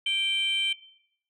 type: tone pair together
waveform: sine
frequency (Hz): 2349 / 3102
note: D7 / G7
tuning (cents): 0 / -19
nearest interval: perfect fourth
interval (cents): 481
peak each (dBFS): -28 / -23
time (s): 0.06-0.73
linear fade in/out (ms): 5
effects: noise-tail reverb RT60 0.7 s tail -18 dB re dry + tanh soft clip ceiling -21 dBFS